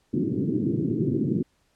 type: band-pass noise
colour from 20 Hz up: white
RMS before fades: -25 dBFS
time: 0.13-1.43 s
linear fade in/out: 10 ms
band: 110 to 360 Hz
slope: 48 dB/octave
effects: pink hiss -68 dBFS RMS until 1.75 s + low-pass 10000 Hz 12 dB/octave